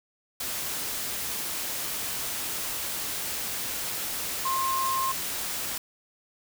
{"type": "tone in noise", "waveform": "sine", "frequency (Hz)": 1060, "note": "C6", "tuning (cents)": 22, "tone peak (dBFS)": -25, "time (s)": [4.45, 5.12], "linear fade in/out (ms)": 5, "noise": "white", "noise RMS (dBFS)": -32, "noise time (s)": [0.4, 5.78], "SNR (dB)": 4, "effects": []}